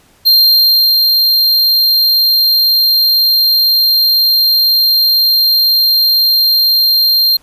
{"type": "tone with ADSR envelope", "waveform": "square", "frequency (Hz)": 4186, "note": "C8", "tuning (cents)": 0, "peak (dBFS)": -5, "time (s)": [0.25, 7.37], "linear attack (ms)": 23, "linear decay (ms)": 700, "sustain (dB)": -3, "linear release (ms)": 7, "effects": ["pink hiss -49 dBFS RMS until 7.42 s", "resampled to 32000 Hz"]}